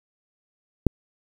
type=click; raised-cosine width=3 ms; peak=-3 dBFS; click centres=0.867 s; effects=7-bit